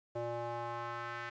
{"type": "tone with band-pass filter sweep", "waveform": "square", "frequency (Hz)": 118.5, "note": "A#2", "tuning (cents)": 29, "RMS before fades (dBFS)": -40, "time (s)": [0.15, 1.3], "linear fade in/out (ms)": 10, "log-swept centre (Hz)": [560, 1700], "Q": 2.1, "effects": ["resampled to 16000 Hz", "11-bit"]}